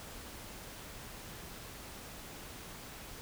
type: silence
effects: pink hiss -48 dBFS RMS until 3.21 s